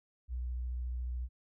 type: tone with vibrato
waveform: sine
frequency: 61.5 Hz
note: B1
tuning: 7 cents flat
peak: -34 dBFS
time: 0.28-1.29 s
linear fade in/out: 50 ms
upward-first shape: sine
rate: 14 Hz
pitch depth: 22 cents each way
effects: none